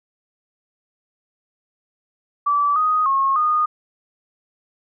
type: tone with pitch steps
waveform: sine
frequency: 1157 / 1247 / 1086 / 1229 Hz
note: D6 / D#6 / C#6 / D#6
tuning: -26 / +3 / -36 / -22 cents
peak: -15 dBFS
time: 2.46-3.66 s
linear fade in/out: 10 ms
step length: 300 ms
effects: none